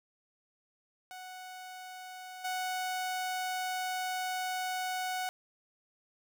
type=tone with level steps; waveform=sawtooth; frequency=740 Hz; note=F#5; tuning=in tune; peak=-40 / -29 dBFS; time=1.11-5.29 s; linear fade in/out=0 ms; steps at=2.44 s; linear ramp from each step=10 ms; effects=none